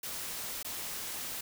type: noise with dropouts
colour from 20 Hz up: white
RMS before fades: -39 dBFS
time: 0.03-1.41 s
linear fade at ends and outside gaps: 5 ms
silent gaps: 0.629-0.646 s
effects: none